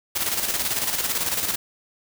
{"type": "noise with tremolo", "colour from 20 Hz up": "white", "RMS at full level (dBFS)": -23, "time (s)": [0.15, 1.56], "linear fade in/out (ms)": 10, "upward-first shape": "square", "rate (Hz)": 18, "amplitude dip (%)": 50, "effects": []}